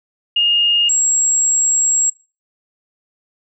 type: tone pair in turn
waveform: sine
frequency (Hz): 2841 / 7615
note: F7 / A#8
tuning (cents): +29 / +36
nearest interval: octave + perfect fourth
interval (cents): 1707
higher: second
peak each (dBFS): -12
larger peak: neither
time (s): 0.36-0.89 / 0.89-2.1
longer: second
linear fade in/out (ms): 5
effects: noise-tail reverb RT60 0.3 s tail -18 dB re dry